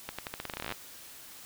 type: accelerating click train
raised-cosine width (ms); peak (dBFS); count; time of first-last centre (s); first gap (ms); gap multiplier
0.3; -19; 18; 0.09-0.723; 96; 0.86
effects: white hiss -49 dBFS RMS until 1.45 s